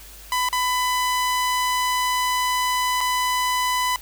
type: tone with dropouts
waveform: sawtooth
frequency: 1000 Hz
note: B5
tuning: 21 cents sharp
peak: -16 dBFS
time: 0.32-3.96 s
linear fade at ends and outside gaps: 1 ms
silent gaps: 0.488-0.528 / 3.007-3.011 s
effects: added 50 Hz sine -44 dBFS peak until 4.01 s + white hiss -44 dBFS RMS until 4.01 s